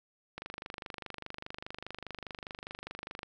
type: click train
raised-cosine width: 0.3 ms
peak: -24 dBFS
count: 72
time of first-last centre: 0.38-3.231 s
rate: 24.9 Hz
effects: none